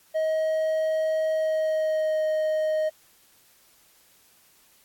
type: tone with pitch glide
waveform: triangle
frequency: 632 to 622.9 Hz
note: D#5 to D#5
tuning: +27 to +2 cents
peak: -20 dBFS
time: 0.14-2.9 s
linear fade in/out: 20 ms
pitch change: -25 cents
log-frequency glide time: 1.31-2.26 s
effects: white hiss -59 dBFS RMS until 4.84 s + AAC 64 kbps